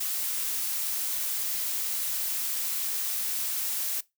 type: noise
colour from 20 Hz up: blue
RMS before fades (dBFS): -30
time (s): 0-4.01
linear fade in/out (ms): 10
effects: noise-tail reverb RT60 0.2 s tail -21 dB re dry